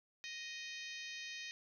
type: harmonic tone with a mistuned harmonic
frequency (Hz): 622.3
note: D#5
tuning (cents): 0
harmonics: 3 / 4 / 5 / 6 / 7 / 8 / 9 / 10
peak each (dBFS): -50 / -49 / -54 / -52 / -55 / -57 / -59 / -57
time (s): 0.24-1.51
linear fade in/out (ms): 0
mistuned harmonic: 7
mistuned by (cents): -22
effects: 13-bit